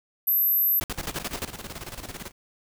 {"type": "tone", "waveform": "sine", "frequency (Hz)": 12170, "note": "F#9", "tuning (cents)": 48, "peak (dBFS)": -19, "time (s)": [0.27, 0.8], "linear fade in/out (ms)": 10}
{"type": "noise bursts", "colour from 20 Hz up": "pink", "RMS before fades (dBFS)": -30, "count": 8, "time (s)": [0.81, 1.448], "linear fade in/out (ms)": 0, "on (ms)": 29, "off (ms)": 58}
{"type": "noise with tremolo", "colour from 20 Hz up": "pink", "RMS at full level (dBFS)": -36, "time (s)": [0.92, 2.32], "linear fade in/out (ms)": 50, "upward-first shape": "square", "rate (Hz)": 18, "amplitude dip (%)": 70}
{"effects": []}